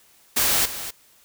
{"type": "noise with echo", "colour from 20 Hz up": "white", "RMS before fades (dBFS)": -20, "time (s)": [0.36, 0.66], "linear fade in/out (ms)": 10, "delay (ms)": 250, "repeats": 1, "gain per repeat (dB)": -12, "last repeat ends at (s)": 0.91, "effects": ["white hiss -56 dBFS RMS until 1.24 s"]}